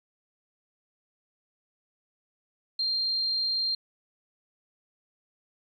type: tone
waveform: sine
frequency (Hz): 4186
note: C8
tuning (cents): 0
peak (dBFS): -25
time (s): 2.79-3.75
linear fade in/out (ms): 5
effects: 11-bit